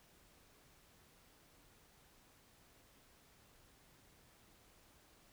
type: silence
effects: pink hiss -67 dBFS RMS until 5.32 s